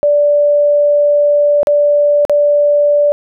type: tone with dropouts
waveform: sine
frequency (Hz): 584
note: D5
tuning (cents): -10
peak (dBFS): -7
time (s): 0.03-3.12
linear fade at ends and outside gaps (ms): 0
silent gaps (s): 1.631-1.671 / 2.251-2.296
effects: none